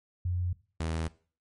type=tone pair in turn; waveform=sine / sawtooth; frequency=89.2 / 80.69 Hz; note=F2 / E2; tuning=+37 / -36 cents; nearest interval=major second; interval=173 cents; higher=first; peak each=-27 / -26 dBFS; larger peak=second; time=0.25-0.53 / 0.8-1.08 s; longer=neither; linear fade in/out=5 ms; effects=noise-tail reverb RT60 0.4 s tail -19 dB re dry + MP3 48 kbps